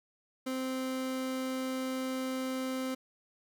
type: tone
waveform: 30% pulse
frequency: 260.3 Hz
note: C4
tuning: 9 cents flat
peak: -30 dBFS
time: 0.46-2.95 s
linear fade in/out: 10 ms
effects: none